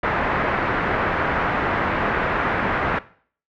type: low-pass noise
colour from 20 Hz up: white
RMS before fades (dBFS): -22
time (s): 0.03-2.99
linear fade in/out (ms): 5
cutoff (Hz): 1800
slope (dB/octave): 24
effects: noise-tail reverb RT60 0.5 s tail -18 dB re dry